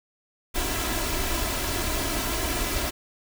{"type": "noise with comb filter", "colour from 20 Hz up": "pink", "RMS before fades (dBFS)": -27, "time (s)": [0.54, 2.91], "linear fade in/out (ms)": 20, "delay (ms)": 3, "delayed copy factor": 0.7, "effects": []}